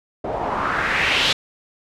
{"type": "noise with low-pass filter sweep", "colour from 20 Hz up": "white", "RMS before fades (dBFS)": -21, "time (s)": [0.24, 1.33], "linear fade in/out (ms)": 5, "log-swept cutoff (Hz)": [600, 3800], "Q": 2.6, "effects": []}